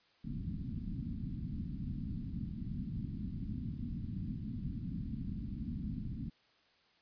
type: low-pass noise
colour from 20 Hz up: white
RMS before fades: -40 dBFS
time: 0.24-6.3 s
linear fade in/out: 10 ms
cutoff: 250 Hz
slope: 48 dB/octave
effects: white hiss -69 dBFS RMS until 7.01 s + resampled to 11025 Hz